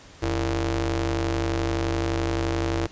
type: ring-modulated tone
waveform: sawtooth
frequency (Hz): 123.47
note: B2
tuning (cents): 0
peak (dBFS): -16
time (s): 0.22-2.87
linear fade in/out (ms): 10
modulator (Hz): 211
effects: pink hiss -48 dBFS RMS until 2.91 s + resampled to 16000 Hz